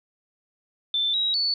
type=tone with pitch steps; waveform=sine; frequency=3542 / 3839 / 4460 Hz; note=A7 / B7 / C#8; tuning=+11 / -50 / +10 cents; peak=-21 dBFS; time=0.94-1.54 s; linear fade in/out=2 ms; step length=200 ms; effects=none